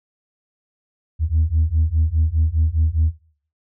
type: beating tone pair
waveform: sine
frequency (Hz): 77 / 81.9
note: D#2 / E2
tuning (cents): -17 / -11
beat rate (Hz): 4.9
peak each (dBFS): -17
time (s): 1.19-3.13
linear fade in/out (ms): 50
effects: noise-tail reverb RT60 0.5 s tail -19 dB re dry + tanh soft clip ceiling -10 dBFS